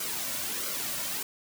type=noise with flanger; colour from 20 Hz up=white; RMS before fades=-33 dBFS; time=0-1.23 s; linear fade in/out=5 ms; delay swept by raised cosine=1.1 to 2.5 ms; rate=1.5 Hz; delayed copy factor=-0.6; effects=none